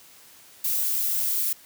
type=noise; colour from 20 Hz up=violet; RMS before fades=-25 dBFS; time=0.64-1.53 s; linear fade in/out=5 ms; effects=white hiss -51 dBFS RMS until 1.65 s + high-pass 60 Hz 12 dB/octave